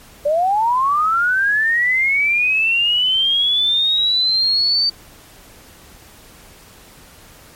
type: linear sweep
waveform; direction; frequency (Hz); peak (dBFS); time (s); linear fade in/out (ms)
sine; up; 566 to 4614; -13; 0.25-4.9; 10
effects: pink hiss -44 dBFS RMS until 7.55 s + MP3 64 kbps